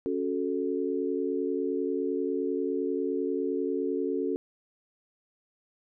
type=chord; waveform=sine; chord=F# minor; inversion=second; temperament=equal; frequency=277.2 / 370 / 440 Hz; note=C#4 / F#4 / A4; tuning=0 / 0 / 0 cents; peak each=-31 dBFS; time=0.06-4.36 s; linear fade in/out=0 ms; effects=none